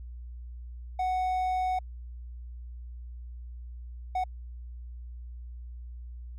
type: tone bursts at uneven times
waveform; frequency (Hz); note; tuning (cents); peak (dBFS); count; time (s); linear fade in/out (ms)
triangle; 741; F#5; +2; -24; 2; 0.99-1.79 / 4.15-4.24; 5
effects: added 60 Hz sine -39 dBFS peak until 6.38 s